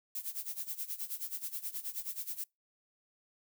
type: noise with tremolo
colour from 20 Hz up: violet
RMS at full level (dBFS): -37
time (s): 0.15-2.44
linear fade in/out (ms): 2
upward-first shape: sine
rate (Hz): 9.4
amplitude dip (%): 85
effects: noise-tail reverb RT60 0.2 s tail -26 dB re dry